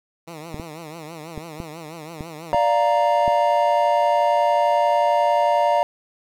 10% pulse tone with vibrato, 159.8 Hz, D#3, 47 cents sharp, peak -26 dBFS, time 0.27-2.53 s, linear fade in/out 10 ms, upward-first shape triangle, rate 6.1 Hz, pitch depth 140 cents each way
clicks, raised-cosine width 3 ms, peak -17 dBFS, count 7, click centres 0.544 / 0.598 / 1.377 / 1.602 / 2.208 / 2.545 / 3.279 s
triangle chord, Bb major, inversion first, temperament equal, 587.3 / 698.5 / 932.3 Hz, D5 / F5 / Bb5, 0 / 0 / 0 cents, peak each -18 dBFS, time 2.53-5.83 s, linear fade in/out 0 ms
effects none

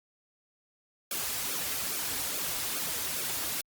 white noise with flanger, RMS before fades -33 dBFS, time 1.11-3.61 s, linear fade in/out 2 ms, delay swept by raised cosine 1 to 5.6 ms, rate 2.4 Hz, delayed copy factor -0.8, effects Opus 48 kbps

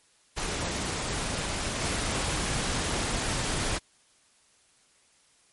pink noise with level steps, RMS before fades -31 / -29 dBFS, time 0.36-3.79 s, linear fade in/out 20 ms, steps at 1.81 s, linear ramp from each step 2 ms, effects white hiss -63 dBFS RMS until 5.52 s + MP3 48 kbps

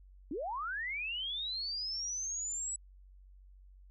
sine linear sweep, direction up, 252.4 to 7902 Hz, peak -35 dBFS, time 0.31-2.76 s, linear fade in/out 2 ms, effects added 47 Hz sine -54 dBFS peak until 3.9 s

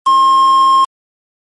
triangle tone with quantisation, 1068 Hz, C6, 35 cents sharp, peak -4 dBFS, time 0.06-0.85 s, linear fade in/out 10 ms, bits 4, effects MP3 48 kbps

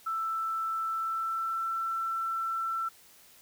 sine tone with pitch glide, 1326 to 1339.9 Hz, E6 to E6, +10 to +28 cents, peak -29 dBFS, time 0.06-2.89 s, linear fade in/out 10 ms, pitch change +18 cents, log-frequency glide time 0.87-1.66 s, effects white hiss -57 dBFS RMS until 3.41 s

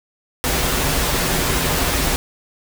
pink noise with comb filter, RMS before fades -19 dBFS, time 0.44-2.16 s, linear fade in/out 0 ms, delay 9.3 ms, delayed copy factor -0.55, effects none

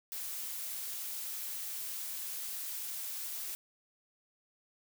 blue noise, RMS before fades -40 dBFS, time 0.12-3.55 s, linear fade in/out 0 ms, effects none

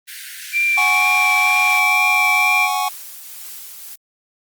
pink high-pass noise, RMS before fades -33 dBFS, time 0.07-1.8 s, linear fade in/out 20 ms, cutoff 1500 Hz, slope 96 dB/octave
sine tone with vibrato, 2349 Hz, D7, in tune, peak -14 dBFS, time 0.52-2.69 s, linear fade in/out 50 ms, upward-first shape triangle, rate 2.1 Hz, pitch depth 21 cents each way
square chord, F# suspended second, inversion none, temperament equal, 740 / 830.6 / 1108.7 Hz, F#5 / G#5 / C#6, 0 / 0 / 0 cents, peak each -23 dBFS, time 0.77-2.89 s, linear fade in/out 10 ms
blue noise with tremolo, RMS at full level -33 dBFS, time 1.68-3.96 s, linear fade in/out 20 ms, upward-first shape triangle, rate 1.8 Hz, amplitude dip 35%
effects Opus 32 kbps

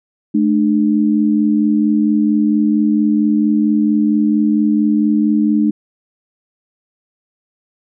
sine tone pair together, 215.4 / 299.8 Hz, A3 / D4, -37 / +36 cents, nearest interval tritone, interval 573 cents, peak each -13 / -14 dBFS, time 0.34-5.71 s, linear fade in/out 10 ms, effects none

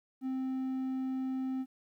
triangle tone, 261.6 Hz, C4, in tune, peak -30 dBFS, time 0.21-1.66 s, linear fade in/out 50 ms, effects 12-bit

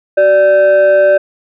sine tone with frequency modulation, 587.3 Hz, D5, in tune, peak -4 dBFS, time 0.17-1.18 s, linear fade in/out 10 ms, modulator 964 Hz, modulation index 0.47, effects tanh soft clip ceiling -1 dBFS

